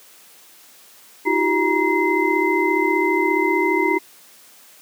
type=tone cluster; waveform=sine; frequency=316.8 / 353.6 / 388.5 / 946 / 2062 Hz; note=D#4 / F4 / G4 / A#5 / C7; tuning=+31 / +22 / -16 / +25 / -26 cents; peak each=-22 dBFS; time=1.25-3.99 s; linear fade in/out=20 ms; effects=white hiss -48 dBFS RMS until 4.81 s + high-pass 200 Hz 12 dB/octave